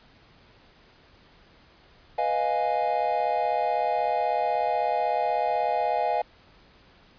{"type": "chord", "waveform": "triangle", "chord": "F half-diminished seventh", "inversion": "second", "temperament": "equal", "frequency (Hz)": [493.9, 622.3, 698.5, 830.6], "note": ["Cb5", "Eb5", "F5", "Ab5"], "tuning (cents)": [0, 0, 0, 0], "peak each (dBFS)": [-30, -27, -25, -25], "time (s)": [2.18, 6.22], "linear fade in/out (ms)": 5, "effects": ["pink hiss -56 dBFS RMS until 7.18 s", "resampled to 11025 Hz"]}